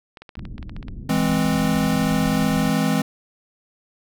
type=clicks; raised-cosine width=0.3 ms; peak=-24 dBFS; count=12; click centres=0.172 / 0.22 / 0.292 / 0.354 / 0.393 / 0.453 / 0.581 / 0.628 / 0.695 / 0.765 / 0.828 / 0.883 s
type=low-pass noise; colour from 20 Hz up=pink; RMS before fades=-34 dBFS; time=0.37-2.7 s; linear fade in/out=0 ms; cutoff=260 Hz; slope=24 dB/octave
type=chord; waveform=square; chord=E augmented; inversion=none; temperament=equal with one note detuned; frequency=164.81 / 207.7 / 260.7 Hz; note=E3 / G#3 / B#3; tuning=0 / 0 / -6 cents; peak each=-23 dBFS; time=1.09-3.02 s; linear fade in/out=5 ms
effects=none